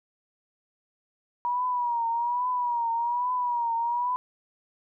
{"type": "tone with vibrato", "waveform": "sine", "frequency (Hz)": 960, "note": "B5", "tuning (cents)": -49, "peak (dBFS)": -24, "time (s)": [1.45, 4.16], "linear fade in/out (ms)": 0, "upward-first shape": "triangle", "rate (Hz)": 1.2, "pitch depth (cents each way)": 83, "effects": []}